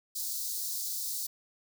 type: high-pass noise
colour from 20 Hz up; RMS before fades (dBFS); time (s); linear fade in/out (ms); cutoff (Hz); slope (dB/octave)
white; -35; 0.15-1.27; 10; 4100; 48
effects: none